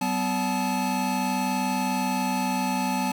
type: tone cluster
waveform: square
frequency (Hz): 190.5 / 250.9 / 865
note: G3 / B3 / A5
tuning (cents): -49 / +28 / -30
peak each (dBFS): -30 / -29 / -28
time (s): 0.01-3.12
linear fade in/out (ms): 5
effects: none